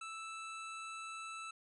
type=tone; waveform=25% pulse; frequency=1318.5 Hz; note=E6; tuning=in tune; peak=-40 dBFS; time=0.01-1.51 s; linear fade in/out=5 ms; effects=resampled to 24000 Hz